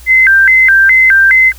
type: tone with vibrato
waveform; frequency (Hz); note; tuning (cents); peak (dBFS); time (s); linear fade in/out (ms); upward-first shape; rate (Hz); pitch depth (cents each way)
sine; 1800; A6; +39; -3; 0.06-1.53; 50; square; 2.4; 230
effects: added 60 Hz sine -32 dBFS peak until 1.58 s + white hiss -39 dBFS RMS until 1.58 s